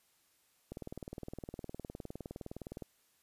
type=click train; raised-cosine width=2 ms; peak=-29 dBFS; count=42; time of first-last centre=0.72-2.823 s; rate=19.5 Hz; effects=white hiss -72 dBFS RMS until 3.22 s + resampled to 32000 Hz